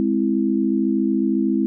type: chord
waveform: sine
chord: Ab augmented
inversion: none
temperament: equal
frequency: 207.7 / 261.6 / 329.6 Hz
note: Ab3 / C4 / E4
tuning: 0 / 0 / 0 cents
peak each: -21 dBFS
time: 0-1.66 s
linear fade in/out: 0 ms
effects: none